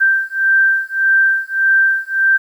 sine beating tone pair, 1568 / 1569.7 Hz, G6 / G6, 0 / +2 cents, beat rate 1.7 Hz, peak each -14 dBFS, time 0-2.38 s, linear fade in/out 20 ms, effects 8-bit

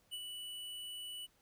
square tone with ADSR envelope, 2960 Hz, F#7, in tune, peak -40 dBFS, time 0.11-1.27 s, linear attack 27 ms, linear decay 49 ms, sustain -4 dB, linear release 24 ms, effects pink hiss -72 dBFS RMS until 1.41 s

